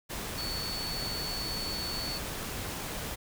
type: tone in noise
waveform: sine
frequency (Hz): 4447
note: C#8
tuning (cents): +5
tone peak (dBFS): -35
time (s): 0.37-2.19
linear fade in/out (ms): 20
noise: pink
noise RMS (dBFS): -37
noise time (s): 0.09-3.16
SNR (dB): -1
effects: none